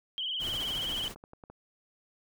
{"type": "tone with vibrato", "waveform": "sine", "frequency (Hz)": 3100, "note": "G7", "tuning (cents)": -20, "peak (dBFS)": -31, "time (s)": [0.18, 1.08], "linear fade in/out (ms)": 0, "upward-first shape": "sine", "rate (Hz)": 19, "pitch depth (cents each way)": 83}
{"type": "noise with tremolo", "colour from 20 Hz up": "pink", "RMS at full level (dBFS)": -40, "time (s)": [0.39, 1.15], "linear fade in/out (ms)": 50, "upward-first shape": "square", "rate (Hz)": 14, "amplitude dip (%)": 30}
{"type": "clicks", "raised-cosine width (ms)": 1, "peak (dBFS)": -34, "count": 9, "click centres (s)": [0.933, 0.964, 1.011, 1.043, 1.16, 1.239, 1.334, 1.438, 1.5]}
{"effects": []}